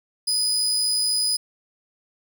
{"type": "tone", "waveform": "30% pulse", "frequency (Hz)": 4978, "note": "D#8", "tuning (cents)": 0, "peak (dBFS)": -17, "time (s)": [0.27, 1.37], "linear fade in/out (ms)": 10, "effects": []}